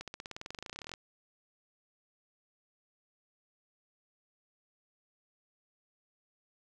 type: accelerating click train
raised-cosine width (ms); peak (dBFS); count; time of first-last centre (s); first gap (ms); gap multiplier
0.2; -24; 24; 0.01-0.938; 67; 0.95
effects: none